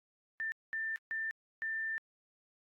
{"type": "tone bursts at uneven times", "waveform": "sine", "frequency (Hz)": 1786, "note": "A6", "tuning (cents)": 25, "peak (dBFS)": -34, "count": 4, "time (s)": [[0.4, 0.52], [0.73, 0.96], [1.11, 1.31], [1.62, 1.98]], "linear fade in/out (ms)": 0, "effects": ["AAC 48 kbps"]}